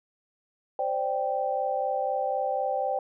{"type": "chord", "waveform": "sine", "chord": "C suspended second", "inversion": "none", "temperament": "equal", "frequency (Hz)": [523.3, 587.3, 784], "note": ["C5", "D5", "G5"], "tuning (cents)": [0, 0, 0], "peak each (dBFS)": [-30, -31, -28], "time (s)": [0.79, 2.99], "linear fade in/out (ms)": 2, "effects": []}